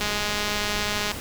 click train, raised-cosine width 0.2 ms, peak -9 dBFS, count 231, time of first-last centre 0.01-1.116 s, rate 208 Hz, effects pink hiss -34 dBFS RMS until 1.2 s

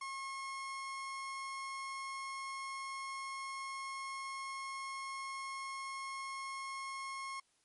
30% pulse tone, 1082 Hz, C#6, 42 cents flat, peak -38 dBFS, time 0.01-7.4 s, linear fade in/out 5 ms, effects white hiss -74 dBFS RMS until 7.64 s + MP3 48 kbps

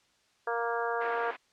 harmonic tone, 233.8 Hz, A#3, 5 cents sharp, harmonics 2 / 3 / 4 / 5 / 6 / 7, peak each -33 / -35 / -36 / -37 / -38 / -38 dBFS, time 0.47-1.31 s, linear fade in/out 5 ms
white band-pass noise, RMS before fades -42 dBFS, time 1-1.37 s, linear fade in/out 20 ms, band 320 to 2200 Hz, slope 24 dB/octave
effects white hiss -68 dBFS RMS until 1.52 s + low-pass 6000 Hz 12 dB/octave

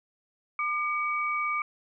sine tone pair together, 1202 / 2269 Hz, D6 / C#7, +40 / +40 cents, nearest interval major seventh, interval 1100 cents, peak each -28 / -30 dBFS, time 0.59-1.62 s, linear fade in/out 2 ms, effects none

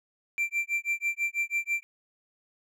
triangle tone with tremolo, 2355 Hz, D7, 4 cents sharp, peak -22 dBFS, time 0.38-1.83 s, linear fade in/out 0 ms, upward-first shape sine, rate 6.1 Hz, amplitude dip 100%, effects none

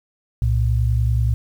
sine tone pair together, 64.5 / 114.93 Hz, C2 / A#2, -24 / -24 cents, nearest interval minor seventh, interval 1000 cents, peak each -18 dBFS, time 0.42-1.34 s, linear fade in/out 0 ms, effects 8-bit

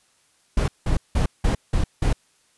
brown noise bursts, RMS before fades -19 dBFS, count 6, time 0.57-2.13 s, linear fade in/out 5 ms, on 110 ms, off 180 ms, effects white hiss -62 dBFS RMS until 2.57 s + resampled to 24000 Hz

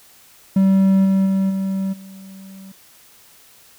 triangle tone with level steps, 192.6 Hz, G3, 30 cents flat, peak -9 / -11 / -13 / -17 / -34 dBFS, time 0.56-2.72 s, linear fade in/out 5 ms, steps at 1.04 / 1.25 / 1.49 / 1.92 s, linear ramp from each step 20 ms, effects white hiss -49 dBFS RMS until 3.78 s

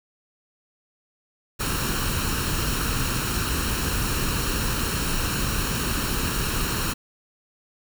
pink noise with comb filter, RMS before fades -25 dBFS, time 1.59-6.94 s, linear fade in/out 20 ms, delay 0.72 ms, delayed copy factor +0.6, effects none

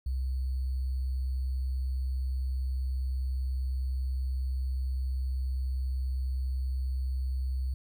sine tone with sample-and-hold, 64.9 Hz, C2, 13 cents flat, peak -28 dBFS, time 0.06-7.74 s, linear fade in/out 5 ms, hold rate 4410 Hz, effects none

